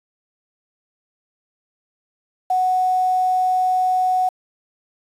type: tone with quantisation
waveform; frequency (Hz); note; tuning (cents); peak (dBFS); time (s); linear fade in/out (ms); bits
sine; 740; F#5; 0; -15; 2.5-4.29; 5; 7
effects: resampled to 32000 Hz